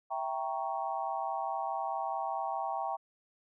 sine chord, E diminished seventh, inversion none, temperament equal, 659.3 / 784 / 932.3 / 1108.7 Hz, E5 / G5 / Bb5 / Db6, 0 / 0 / 0 / 0 cents, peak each -39 / -35 / -38 / -40 dBFS, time 0.1-2.97 s, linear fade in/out 20 ms, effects none

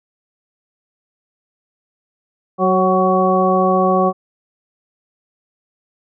harmonic tone with a mistuned harmonic, 186.9 Hz, F#3, 18 cents sharp, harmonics 1 / 2 / 3 / 4 / 6, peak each -18 / -18 / -18 / -18 / -18 dBFS, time 2.58-4.13 s, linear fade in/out 50 ms, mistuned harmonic 3, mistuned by -27 cents, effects none

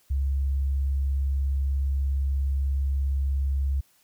sine tone with vibrato, 68.4 Hz, C#2, 23 cents flat, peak -22 dBFS, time 0.1-3.81 s, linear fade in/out 10 ms, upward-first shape square, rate 20 Hz, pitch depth 44 cents each way, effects white hiss -63 dBFS RMS until 4.03 s

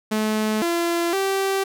sawtooth tone with pitch steps, 215.8 / 341 / 388.6 Hz, A3 / F4 / G4, -33 / -41 / -15 cents, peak -16 dBFS, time 0.11-1.64 s, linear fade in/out 10 ms, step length 510 ms, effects none

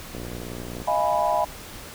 click train, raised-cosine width 2 ms, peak -22 dBFS, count 41, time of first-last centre 0.15-0.818 s, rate 59.9 Hz
sine chord, F half-diminished seventh, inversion third, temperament equal with one note detuned, 622.3 / 687.6 / 830.6 / 987.8 Hz, Eb5 / F5 / Ab5 / Cb6, 0 / -27 / 0 / 0 cents, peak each -25 dBFS, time 0.87-1.45 s, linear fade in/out 10 ms
effects pink hiss -40 dBFS RMS until 1.94 s

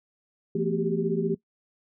sine tone cluster, 169 / 223.6 / 248.8 / 382.4 / 398 Hz, E3 / A3 / B3 / G4 / G4, +43 / +28 / +13 / -43 / +26 cents, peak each -29 / -30 / -38 / -29 / -29 dBFS, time 0.55-1.35 s, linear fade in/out 5 ms, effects noise-tail reverb RT60 0.1 s tail -19 dB re dry

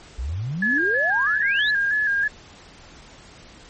sine exponential sweep, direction up, 56.1 to 4186 Hz, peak -24 dBFS, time 0.18-1.71 s, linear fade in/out 10 ms
sine tone with vibrato, 1661.2 Hz, G#6, in tune, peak -18 dBFS, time 0.62-2.28 s, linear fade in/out 5 ms, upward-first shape square, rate 3.1 Hz, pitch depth 48 cents each way
effects pink hiss -46 dBFS RMS until 3.69 s + MP3 32 kbps

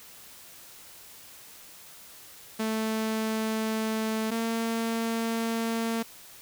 sawtooth tone pair in turn, 220 / 227.8 Hz, A3 / A#3, 0 / -40 cents, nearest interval minor second, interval 60 cents, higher second, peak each -23 / -23 dBFS, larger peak neither, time 2.59-4.31 / 4.31-6.03 s, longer neither, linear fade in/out 10 ms, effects white hiss -49 dBFS RMS until 6.41 s

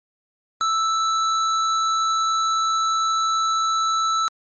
square tone, 1318.5 Hz, E6, in tune, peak -19 dBFS, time 0.61-4.28 s, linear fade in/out 0 ms, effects MP3 32 kbps

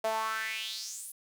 sawtooth tone with high-pass filter sweep, 220.3 Hz, A3, 2 cents sharp, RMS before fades -35 dBFS, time 0.04-1.12 s, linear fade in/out 5 ms, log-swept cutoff 620 to 11000 Hz, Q 4.6, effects none

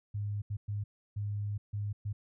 sine tone bursts at uneven times, 103 Hz, G#2, 14 cents flat, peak -32 dBFS, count 6, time 0.14-0.42 / 0.5-0.57 / 0.68-0.84 / 1.16-1.58 / 1.73-1.93 / 2.05-2.13 s, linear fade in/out 10 ms, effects none

